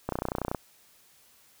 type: click train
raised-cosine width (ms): 1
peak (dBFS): -15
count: 15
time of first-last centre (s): 0.09-0.548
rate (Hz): 30.6
effects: white hiss -60 dBFS RMS until 1.6 s